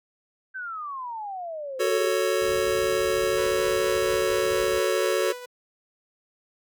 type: exponential sweep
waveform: sine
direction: down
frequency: 1568 to 387.3 Hz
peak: -31 dBFS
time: 0.54-2.1 s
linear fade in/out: 20 ms
type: chord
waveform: square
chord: F# minor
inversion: none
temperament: just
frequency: 370 / 444 / 555 Hz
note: F#4 / A4 / C#5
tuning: 0 / +16 / +2 cents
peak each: -27 dBFS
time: 1.79-5.33 s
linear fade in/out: 20 ms
type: noise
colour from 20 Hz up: brown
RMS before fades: -39 dBFS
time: 2.4-4.81 s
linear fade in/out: 20 ms
type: tone with tremolo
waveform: sawtooth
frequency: 493.9 Hz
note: B4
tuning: in tune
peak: -28 dBFS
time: 3.37-5.46 s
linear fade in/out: 10 ms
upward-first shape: triangle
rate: 4.3 Hz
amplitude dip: 60%
effects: high-pass 60 Hz 12 dB/octave